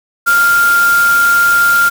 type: tone in noise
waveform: sine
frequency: 1396.9 Hz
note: F6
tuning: in tune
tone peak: -7 dBFS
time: 0.26-1.9 s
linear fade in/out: 20 ms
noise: white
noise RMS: -21 dBFS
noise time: 0.26-1.9 s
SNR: +11 dB
effects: none